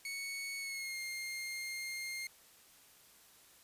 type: tone with pitch glide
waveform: sawtooth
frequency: 2217 to 2122 Hz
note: C#7 to C7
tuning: 0 to +24 cents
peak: -36 dBFS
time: 0.05-2.27 s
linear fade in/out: 2 ms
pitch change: -76 cents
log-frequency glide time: 0.59-0.99 s
effects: white hiss -62 dBFS RMS until 3.63 s + resampled to 32000 Hz